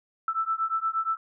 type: beating tone pair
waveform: sine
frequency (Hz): 1318.5 / 1327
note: E6 / E6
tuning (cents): 0 / +11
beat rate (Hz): 8.5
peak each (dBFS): -28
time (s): 0.28-1.17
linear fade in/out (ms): 2
effects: none